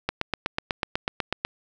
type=click train; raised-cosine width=0.3 ms; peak=-8 dBFS; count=12; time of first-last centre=0.09-1.45 s; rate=8.09 Hz; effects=none